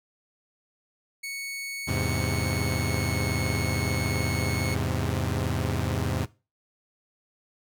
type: tone with pitch glide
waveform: sawtooth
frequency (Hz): 2217 to 2195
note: C#7 to C#7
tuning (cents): 0 to -18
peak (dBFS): -29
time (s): 1.23-4.75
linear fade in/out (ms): 10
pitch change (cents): -18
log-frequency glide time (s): 2-3.15
type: chord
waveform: sawtooth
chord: E augmented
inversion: none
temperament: equal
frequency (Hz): 82.41 / 103.83 / 130.81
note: E2 / G#2 / B#2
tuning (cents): 0 / 0 / 0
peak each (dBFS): -26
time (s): 1.87-6.26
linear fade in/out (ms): 20
effects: noise-tail reverb RT60 0.3 s tail -20 dB re dry